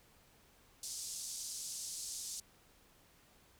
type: band-pass noise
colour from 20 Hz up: pink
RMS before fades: -44 dBFS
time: 0.83-2.4 s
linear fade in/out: 2 ms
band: 5100 to 9700 Hz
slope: 24 dB/octave
effects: pink hiss -66 dBFS RMS until 3.59 s